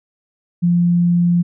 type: tone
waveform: sine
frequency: 173.8 Hz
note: F3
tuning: 8 cents flat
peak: -11 dBFS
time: 0.62-1.43 s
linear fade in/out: 20 ms
effects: none